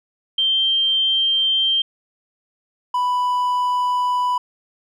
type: tone pair in turn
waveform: sine / triangle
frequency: 3151 / 990.6 Hz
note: G7 / B5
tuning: +8 / +5 cents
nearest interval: octave + minor sixth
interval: 2003 cents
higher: first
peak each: -15 dBFS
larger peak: neither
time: 0.38-1.82 / 2.94-4.38 s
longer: neither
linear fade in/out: 5 ms
effects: none